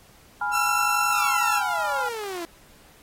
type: chord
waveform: sine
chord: F diminished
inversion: first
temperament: equal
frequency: 830.6 / 987.8 / 1396.9 Hz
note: Ab5 / Cb6 / F6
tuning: 0 / 0 / 0 cents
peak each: -27 / -31 / -27 dBFS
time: 0.41-2.09 s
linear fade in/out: 5 ms
type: tone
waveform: 30% pulse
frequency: 1346 Hz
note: E6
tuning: 36 cents sharp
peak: -20 dBFS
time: 0.51-1.62 s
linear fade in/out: 50 ms
type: exponential sweep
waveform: sawtooth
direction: down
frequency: 1318.5 to 330.3 Hz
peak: -26 dBFS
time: 1.11-2.45 s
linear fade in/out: 0 ms
effects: pink hiss -54 dBFS RMS until 3.02 s + AAC 48 kbps